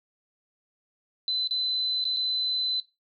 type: tone with dropouts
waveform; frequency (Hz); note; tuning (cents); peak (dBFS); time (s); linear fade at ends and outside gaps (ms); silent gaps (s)
sine; 4029; B7; +34; -24; 1.28-2.8; 1; 1.474-1.509 / 2.041-2.052 / 2.164-2.169
effects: noise-tail reverb RT60 0.2 s tail -17 dB re dry